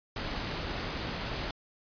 pink noise, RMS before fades -35 dBFS, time 0.16-1.51 s, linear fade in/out 2 ms, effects resampled to 11025 Hz

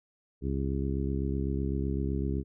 harmonic tone, 67.9 Hz, C#2, 35 cents flat, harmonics 1 / 2 / 3 / 4 / 5 / 6, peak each -31 / -34 / -36 / -37 / -38 / -39 dBFS, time 0.41-2.44 s, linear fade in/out 50 ms, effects none

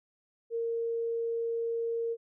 sine tone, 461.8 Hz, A#4, 16 cents flat, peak -29 dBFS, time 0.5-2.17 s, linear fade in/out 50 ms, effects none

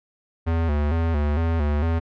square tone with vibrato, 78 Hz, D#2, 5 cents sharp, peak -20 dBFS, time 0.46-2 s, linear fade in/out 20 ms, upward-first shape square, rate 2.2 Hz, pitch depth 100 cents each way, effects low-pass 2000 Hz 12 dB/octave

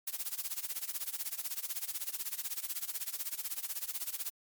blue noise with tremolo, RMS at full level -35 dBFS, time 0.07-4.3 s, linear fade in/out 5 ms, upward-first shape sine, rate 16 Hz, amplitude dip 90%, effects MP3 96 kbps

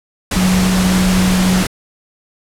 sine tone in noise, 185 Hz, F#3, in tune, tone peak -11 dBFS, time 0.36-1.63 s, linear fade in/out 5 ms, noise pink, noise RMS -18 dBFS, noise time 0.31-1.67 s, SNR +4 dB, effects low-pass 11000 Hz 12 dB/octave

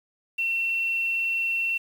sine tone with quantisation, 2711 Hz, E7, 48 cents sharp, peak -23 dBFS, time 0.38-1.78 s, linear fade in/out 10 ms, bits 8, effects none

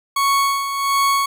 40% pulse tone with tremolo, 1109 Hz, C#6, in tune, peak -13 dBFS, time 0.16-1.26 s, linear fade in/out 5 ms, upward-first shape sine, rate 1.4 Hz, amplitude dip 60%, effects none

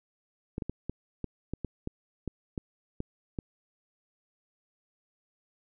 clicks, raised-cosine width 3 ms, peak -20 dBFS, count 12, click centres 0.581 / 0.622 / 0.696 / 0.896 / 1.243 / 1.536 / 1.647 / 1.874 / 2.277 / 2.578 / 3.004 / 3.388 s, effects none

